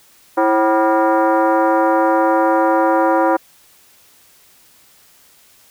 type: tone with frequency modulation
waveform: sine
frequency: 103.83 Hz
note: G#2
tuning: in tune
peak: -11 dBFS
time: 0.37-3.37 s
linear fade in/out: 10 ms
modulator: 434 Hz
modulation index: 2.4
effects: white hiss -50 dBFS RMS until 5.7 s